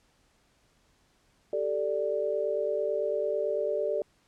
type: chord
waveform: sine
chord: G suspended second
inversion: none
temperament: just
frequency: 392 / 441 / 588 Hz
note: G4 / A4 / D5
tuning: 0 / +4 / +2 cents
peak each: -33 / -31 / -29 dBFS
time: 1.53-4.02 s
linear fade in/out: 2 ms
effects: pink hiss -67 dBFS RMS until 4.27 s + low-pass 9000 Hz 12 dB/octave